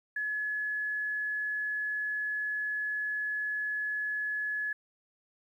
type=tone; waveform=sine; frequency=1702 Hz; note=G#6; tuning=42 cents sharp; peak=-30 dBFS; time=0.16-4.73 s; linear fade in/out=5 ms; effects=11-bit